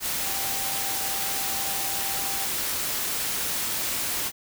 sine tone in noise, 784 Hz, G5, in tune, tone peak -37 dBFS, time 0.22-2.48 s, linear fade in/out 50 ms, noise white, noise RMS -28 dBFS, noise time 0-4.32 s, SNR -12 dB, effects none

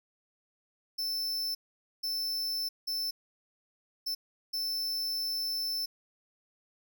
45% pulse tone bursts at uneven times, 5300 Hz, E8, 9 cents sharp, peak -31 dBFS, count 5, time 0.98-1.55 / 2.03-2.69 / 2.87-3.11 / 4.06-4.15 / 4.53-5.86 s, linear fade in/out 10 ms, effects none

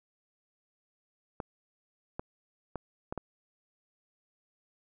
clicks, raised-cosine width 1 ms, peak -21 dBFS, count 5, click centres 1.402 / 2.195 / 2.757 / 3.125 / 3.177 s, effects none

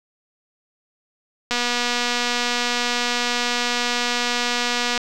click train, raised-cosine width 0.2 ms, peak -5 dBFS, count 840, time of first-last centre 1.51-4.977 s, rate 242 Hz, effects none

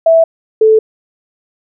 sine tone pair in turn, 656 / 437.8 Hz, E5 / A4, -9 / -9 cents, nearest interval perfect fifth, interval 700 cents, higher first, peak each -4 dBFS, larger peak neither, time 0.06-0.24 / 0.61-0.79 s, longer neither, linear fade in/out 5 ms, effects none

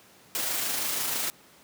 white noise with amplitude modulation, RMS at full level -28 dBFS, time 0.35-1.3 s, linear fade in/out 0 ms, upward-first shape sine, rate 26.1 Hz, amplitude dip 30%, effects pink hiss -55 dBFS RMS until 1.63 s + high-pass 150 Hz 12 dB/octave

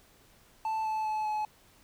triangle tone with pitch steps, 880 / 870.9 / 861.9 / 853 Hz, A5 / A5 / A5 / G#5, 0 / -18 / -36 / +46 cents, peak -27 dBFS, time 0.65-1.45 s, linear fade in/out 2 ms, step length 200 ms, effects pink hiss -61 dBFS RMS until 1.83 s

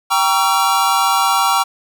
square chord, G diminished seventh, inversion none, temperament just, 784 / 940.8 / 1128.9 / 1354.7 Hz, G5 / Bb5 / Db6 / Fb6, 0 / +16 / +31 / +47 cents, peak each -19 dBFS, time 0.1-1.64 s, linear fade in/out 20 ms, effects none

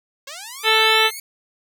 5% pulse linear sweep, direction up, 523.3 to 2270 Hz, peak -21 dBFS, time 0.27-1.2 s, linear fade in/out 5 ms
harmonic tone, 440.4 Hz, A4, 2 cents sharp, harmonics 1 / 2 / 3 / 4 / 5 / 6 / 7 / 8 / 9, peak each -22 / -22 / -22 / -22 / -22 / -22 / -22 / -22 / -22 dBFS, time 0.63-1.11 s, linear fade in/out 50 ms
effects none

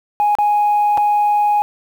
sine tone with dropouts, 830.6 Hz, G#5, in tune, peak -10 dBFS, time 0.2-1.62 s, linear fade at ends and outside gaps 0 ms, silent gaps 0.352-0.386 / 0.974-0.979 s, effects tanh soft clip ceiling -9 dBFS + 7-bit

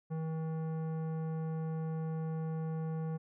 sine tone with tanh clipping, 160 Hz, D#3, 49 cents sharp, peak -36 dBFS, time 0.1-3.18 s, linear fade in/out 20 ms, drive 14 dB, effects none

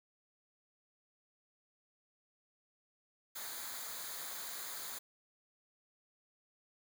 white noise with comb filter, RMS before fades -44 dBFS, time 3.35-4.99 s, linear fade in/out 10 ms, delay 0.36 ms, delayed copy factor -0.65, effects none

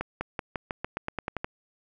accelerating click train, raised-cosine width 0.5 ms, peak -15 dBFS, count 12, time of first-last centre 0.01-1.445 s, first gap 200 ms, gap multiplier 0.91, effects none

